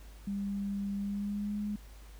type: tone with pitch glide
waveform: sine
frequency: 199.8 to 207.7 Hz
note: G3 to G#3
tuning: +33 to 0 cents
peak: -32 dBFS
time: 0.27-1.76 s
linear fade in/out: 5 ms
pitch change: +67 cents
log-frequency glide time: 0.97-1.6 s
effects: added 51 Hz sine -48 dBFS peak until 2.19 s + pink hiss -59 dBFS RMS until 2.19 s